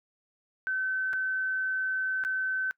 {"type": "tone with dropouts", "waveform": "sine", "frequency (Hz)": 1529, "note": "G6", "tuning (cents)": -44, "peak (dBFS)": -27, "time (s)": [0.67, 2.71], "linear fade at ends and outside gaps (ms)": 0, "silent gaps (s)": [[1.131, 1.135], [2.238, 2.249]], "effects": ["noise-tail reverb RT60 0.1 s tail -22 dB re dry"]}